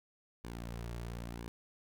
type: tone with flanger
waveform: sawtooth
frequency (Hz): 58.27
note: A#1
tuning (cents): 0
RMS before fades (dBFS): -43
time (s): 0.44-1.48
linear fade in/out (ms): 0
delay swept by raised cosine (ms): 1.5 to 4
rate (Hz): 0.98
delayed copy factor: -0.55
effects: none